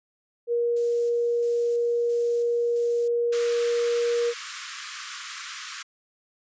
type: tone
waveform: sine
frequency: 473.8 Hz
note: A#4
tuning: 28 cents sharp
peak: -21 dBFS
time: 0.47-4.34 s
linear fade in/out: 50 ms
type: noise with tremolo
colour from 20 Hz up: violet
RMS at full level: -40 dBFS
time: 0.76-3.08 s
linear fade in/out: 5 ms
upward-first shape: square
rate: 1.5 Hz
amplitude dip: 55%
type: high-pass noise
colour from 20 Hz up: pink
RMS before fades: -36 dBFS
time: 3.32-5.83 s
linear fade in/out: 10 ms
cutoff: 1100 Hz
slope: 96 dB/octave
effects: resampled to 16000 Hz